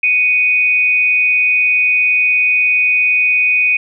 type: tone pair together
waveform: sine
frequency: 2239 / 2489 Hz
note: C#7 / D#7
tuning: +17 / 0 cents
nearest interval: major second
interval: 183 cents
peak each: -20 / -10 dBFS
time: 0.03-3.77 s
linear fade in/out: 5 ms
effects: none